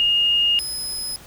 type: tone pair in turn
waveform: sine / 25% pulse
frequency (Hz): 2844 / 5067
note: F7 / D#8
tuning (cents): +31 / +31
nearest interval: minor seventh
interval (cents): 1000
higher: second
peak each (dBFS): -15 / -21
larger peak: first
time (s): 0-0.59 / 0.59-1.16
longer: first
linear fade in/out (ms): 0
effects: added 60 Hz sine -50 dBFS peak until 1.26 s + pink hiss -44 dBFS RMS until 1.26 s

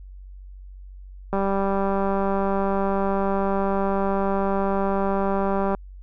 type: click train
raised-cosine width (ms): 1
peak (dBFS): -11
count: 867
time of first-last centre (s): 1.33-5.748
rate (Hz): 196
effects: added 47 Hz sine -38 dBFS peak until 6.02 s

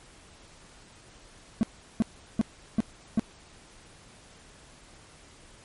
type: tone bursts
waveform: triangle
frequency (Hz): 222.2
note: A3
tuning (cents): +17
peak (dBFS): -17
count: 5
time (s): 1.61-3.195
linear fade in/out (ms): 0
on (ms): 21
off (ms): 370
effects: pink hiss -53 dBFS RMS until 5.64 s + MP3 48 kbps

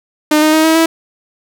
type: tone with pitch steps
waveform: sawtooth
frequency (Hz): 304 / 309.5 / 315.1 / 320.8 / 326.6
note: D#4 / D#4 / D#4 / E4 / E4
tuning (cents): -40 / -9 / +22 / -47 / -16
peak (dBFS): -4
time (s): 0.31-0.86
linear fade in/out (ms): 5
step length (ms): 110
effects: none

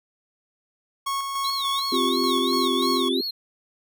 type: tone with tremolo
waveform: 45% pulse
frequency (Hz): 1100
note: C#6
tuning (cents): -14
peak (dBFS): -24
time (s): 1.06-3.09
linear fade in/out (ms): 10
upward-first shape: square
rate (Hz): 3.4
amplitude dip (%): 35
type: tone with vibrato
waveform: triangle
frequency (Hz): 3829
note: A#7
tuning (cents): +46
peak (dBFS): -25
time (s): 1.44-3.31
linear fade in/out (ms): 10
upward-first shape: sine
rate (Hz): 2.9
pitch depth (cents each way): 230
type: chord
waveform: sine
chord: C suspended fourth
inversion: none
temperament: equal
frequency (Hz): 261.6 / 349.2 / 392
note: C4 / F4 / G4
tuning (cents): 0 / 0 / 0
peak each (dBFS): -25 / -26 / -27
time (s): 1.92-3.21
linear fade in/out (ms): 5
effects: none

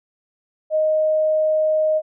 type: tone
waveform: sine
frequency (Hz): 622.3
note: D#5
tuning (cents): 0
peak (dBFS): -15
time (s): 0.7-2.02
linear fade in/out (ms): 50
effects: none

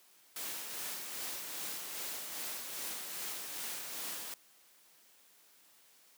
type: noise with tremolo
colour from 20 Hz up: white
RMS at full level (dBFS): -40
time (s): 0.36-4.34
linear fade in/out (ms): 2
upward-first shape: sine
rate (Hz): 2.5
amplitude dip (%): 35
effects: white hiss -64 dBFS RMS until 6.17 s + high-pass 200 Hz 12 dB/octave

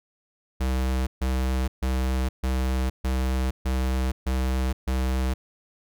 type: tone bursts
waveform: square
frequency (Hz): 64.6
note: C2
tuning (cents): -21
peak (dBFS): -23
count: 8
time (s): 0.6-5.34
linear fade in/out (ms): 10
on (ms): 470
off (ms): 140
effects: none

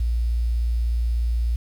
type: tone with quantisation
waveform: sine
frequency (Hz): 58.27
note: A#1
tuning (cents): 0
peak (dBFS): -19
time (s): 0-1.56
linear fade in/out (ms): 5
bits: 8
effects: none

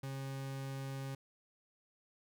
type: tone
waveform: 40% pulse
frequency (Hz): 135.4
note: C#3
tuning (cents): -40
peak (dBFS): -39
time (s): 0.03-1.15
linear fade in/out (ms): 5
effects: none

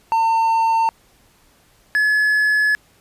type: tone pair in turn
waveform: triangle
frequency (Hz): 904 / 1706.5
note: A5 / G#6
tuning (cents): +47 / +47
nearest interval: major seventh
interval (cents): 1100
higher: second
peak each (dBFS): -12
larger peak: neither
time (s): 0.12-0.89 / 1.95-2.75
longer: second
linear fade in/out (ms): 0
effects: pink hiss -55 dBFS RMS until 3 s + resampled to 32000 Hz

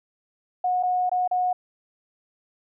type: tone with dropouts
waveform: sine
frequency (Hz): 728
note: F#5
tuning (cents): -28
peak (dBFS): -20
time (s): 0.64-1.53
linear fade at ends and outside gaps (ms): 5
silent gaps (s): 0.828-0.833 / 1.095-1.115 / 1.277-1.312
effects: none

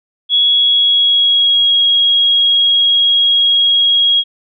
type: tone with pitch glide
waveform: sine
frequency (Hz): 3352 to 3293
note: G#7 to G#7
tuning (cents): +15 to -15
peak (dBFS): -8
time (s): 0.29-4.24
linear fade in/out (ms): 50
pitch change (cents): -30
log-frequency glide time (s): 0.44-1.76
effects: none

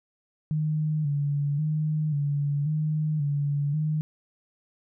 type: tone with vibrato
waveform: sine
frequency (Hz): 148.7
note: D3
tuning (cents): +22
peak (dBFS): -23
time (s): 0.51-4.01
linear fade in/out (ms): 0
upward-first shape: square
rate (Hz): 0.93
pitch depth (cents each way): 59
effects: none

